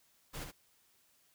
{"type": "noise with echo", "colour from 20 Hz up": "pink", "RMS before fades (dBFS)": -43, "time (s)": [0.33, 0.45], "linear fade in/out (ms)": 20, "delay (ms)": 69, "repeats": 1, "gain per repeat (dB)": -5, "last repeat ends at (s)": 0.519, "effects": ["white hiss -70 dBFS RMS until 1.34 s"]}